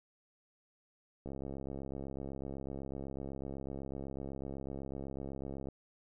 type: click train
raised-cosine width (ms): 2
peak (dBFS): -29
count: 302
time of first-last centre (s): 1.26-5.686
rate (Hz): 68
effects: none